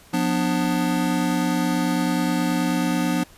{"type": "chord", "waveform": "square", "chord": "B diminished", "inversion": "second", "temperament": "just", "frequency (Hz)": [177.8, 246.9, 296.3], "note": ["F3", "B3", "D4"], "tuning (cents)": [31, 0, 15], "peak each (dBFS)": -25, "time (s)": [0.13, 3.24], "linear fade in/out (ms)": 10, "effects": ["pink hiss -50 dBFS RMS until 3.37 s", "resampled to 32000 Hz"]}